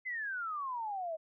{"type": "exponential sweep", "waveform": "sine", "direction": "down", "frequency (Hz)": [2078, 622.3], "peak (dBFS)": -35, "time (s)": [0.05, 1.17], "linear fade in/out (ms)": 20, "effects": []}